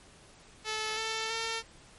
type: tone with pitch steps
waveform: 5% pulse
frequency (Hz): 434.9 / 443.8 / 452.8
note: A4 / A4 / A4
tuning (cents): -20 / +15 / +50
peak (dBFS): -20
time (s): 0.64-1.63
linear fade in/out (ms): 50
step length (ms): 330
effects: pink hiss -56 dBFS RMS until 1.98 s + MP3 48 kbps